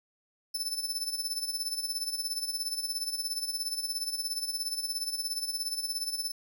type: tone with tremolo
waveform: sawtooth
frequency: 5274 Hz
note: E8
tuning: in tune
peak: -26 dBFS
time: 0.54-6.32 s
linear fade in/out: 10 ms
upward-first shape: sine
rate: 17 Hz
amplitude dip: 70%
effects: none